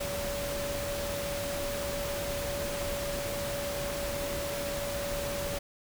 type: tone in noise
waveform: sine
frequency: 570 Hz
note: C#5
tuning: 48 cents sharp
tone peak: -34 dBFS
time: 0-5.59 s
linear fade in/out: 10 ms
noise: pink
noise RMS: -36 dBFS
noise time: 0-5.59 s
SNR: -1 dB
effects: none